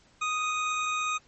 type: tone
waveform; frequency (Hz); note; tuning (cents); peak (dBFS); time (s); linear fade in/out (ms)
25% pulse; 1244.5; D#6; 0; -23; 0.21-1.18; 10
effects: pink hiss -61 dBFS RMS until 1.27 s + MP3 32 kbps